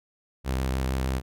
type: tone with vibrato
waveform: sawtooth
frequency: 65.3 Hz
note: C2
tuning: 3 cents flat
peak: -21 dBFS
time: 0.44-1.22 s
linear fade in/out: 50 ms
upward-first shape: sine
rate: 6.5 Hz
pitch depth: 22 cents each way
effects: none